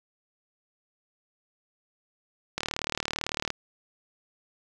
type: click train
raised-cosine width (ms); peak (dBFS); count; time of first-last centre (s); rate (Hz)
0.2; -11; 36; 2.58-3.503; 37.9
effects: none